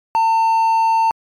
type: tone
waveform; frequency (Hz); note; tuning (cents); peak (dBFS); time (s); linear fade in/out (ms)
triangle; 900; A5; +39; -10; 0.15-1.11; 0
effects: MP3 96 kbps